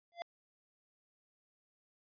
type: tone with exponential growth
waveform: square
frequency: 688 Hz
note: F5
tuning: 26 cents flat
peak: -35 dBFS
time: 0.12-0.22 s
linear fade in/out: 0 ms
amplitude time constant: 21 ms
effects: resampled to 11025 Hz